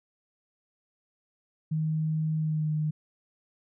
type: tone with pitch glide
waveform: sine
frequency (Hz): 156.8 to 153.48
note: D#3 to D#3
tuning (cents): +14 to -23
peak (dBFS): -25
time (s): 1.71-2.91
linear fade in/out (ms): 10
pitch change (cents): -37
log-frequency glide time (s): 2.37-2.71
effects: none